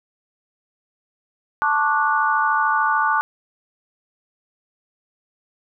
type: chord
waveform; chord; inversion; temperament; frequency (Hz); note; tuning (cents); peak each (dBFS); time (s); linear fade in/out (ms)
sine; D major seventh; second; just; 881 / 1101.2 / 1174.7 / 1468.3; A5 / C#6 / D6 / F#6; +2 / -12 / 0 / -14; -21 / -25 / -21 / -21; 1.62-3.21; 0
effects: none